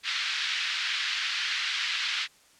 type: band-pass noise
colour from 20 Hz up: white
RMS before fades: -30 dBFS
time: 0.03-2.28 s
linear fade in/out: 50 ms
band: 1500 to 4200 Hz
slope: 24 dB/octave
effects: white hiss -59 dBFS RMS until 2.59 s + low-pass 9000 Hz 12 dB/octave